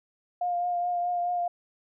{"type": "tone with vibrato", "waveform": "sine", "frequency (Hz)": 706, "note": "F5", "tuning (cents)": 19, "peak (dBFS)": -25, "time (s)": [0.41, 1.48], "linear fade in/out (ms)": 5, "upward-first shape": "triangle", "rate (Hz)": 4.7, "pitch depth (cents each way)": 23, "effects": []}